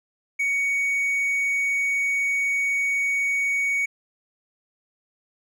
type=tone; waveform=triangle; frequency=2238 Hz; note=C#7; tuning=16 cents sharp; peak=-19 dBFS; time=0.39-3.86 s; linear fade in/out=10 ms; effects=none